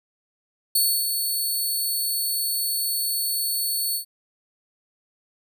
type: tone with ADSR envelope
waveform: 5% pulse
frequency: 4431 Hz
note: C#8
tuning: 2 cents flat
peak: -10 dBFS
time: 0.75-4.05 s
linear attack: 5 ms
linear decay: 290 ms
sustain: -6 dB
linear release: 100 ms
effects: none